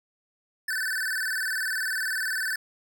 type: tone with vibrato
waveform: square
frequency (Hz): 1638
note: G#6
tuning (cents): -24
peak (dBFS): -27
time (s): 0.68-2.56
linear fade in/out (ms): 5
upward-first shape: square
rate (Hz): 20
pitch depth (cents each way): 120
effects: none